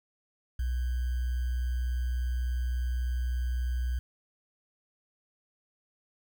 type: tone with sample-and-hold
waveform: sine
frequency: 61.74 Hz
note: B1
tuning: in tune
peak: -27 dBFS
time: 0.59-3.99 s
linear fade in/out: 5 ms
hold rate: 1575 Hz
effects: none